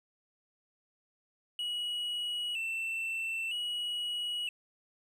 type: tone with vibrato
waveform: triangle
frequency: 2794 Hz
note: F7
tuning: in tune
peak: -31 dBFS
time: 1.59-4.49 s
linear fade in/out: 2 ms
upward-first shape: square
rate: 0.52 Hz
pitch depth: 73 cents each way
effects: none